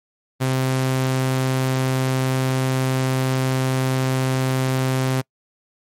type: tone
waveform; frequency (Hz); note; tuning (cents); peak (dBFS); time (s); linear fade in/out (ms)
sawtooth; 130.81; C3; 0; -14; 0.4-5.22; 20
effects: noise-tail reverb RT60 0.1 s tail -25 dB re dry + MP3 64 kbps